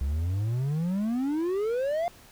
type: exponential sweep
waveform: triangle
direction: up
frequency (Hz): 65.41 to 710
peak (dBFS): -23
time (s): 0.01-2.08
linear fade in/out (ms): 0
effects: pink hiss -53 dBFS RMS until 2.31 s